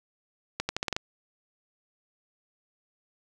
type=accelerating click train; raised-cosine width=0.2 ms; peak=-11 dBFS; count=7; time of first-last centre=0.6-0.965 s; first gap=90 ms; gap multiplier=0.84; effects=none